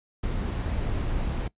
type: noise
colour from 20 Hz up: brown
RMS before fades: -28 dBFS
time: 0.23-1.48 s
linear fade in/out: 5 ms
effects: noise-tail reverb RT60 0.1 s tail -21 dB re dry + resampled to 8000 Hz